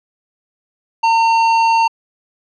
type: tone with hard clipping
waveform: sine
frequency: 910 Hz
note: A#5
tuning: 42 cents flat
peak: -12 dBFS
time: 1.03-1.88 s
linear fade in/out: 10 ms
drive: 11 dB
effects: low-pass 6000 Hz 12 dB/octave